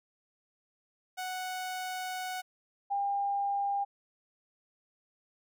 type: tone pair in turn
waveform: sawtooth / sine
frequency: 740 / 801.5 Hz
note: F#5 / G5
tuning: 0 / +38 cents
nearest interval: minor second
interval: 138 cents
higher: second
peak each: -31 / -28 dBFS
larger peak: second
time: 1.17-2.42 / 2.9-3.85 s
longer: first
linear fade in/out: 20 ms
effects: none